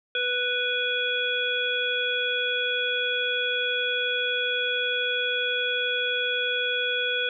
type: harmonic tone with a mistuned harmonic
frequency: 493.9 Hz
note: B4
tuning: in tune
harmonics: 1 / 3 / 5 / 7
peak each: -31 / -28 / -30 / -28 dBFS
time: 0.15-7.29 s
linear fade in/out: 2 ms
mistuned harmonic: 7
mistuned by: -50 cents
effects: none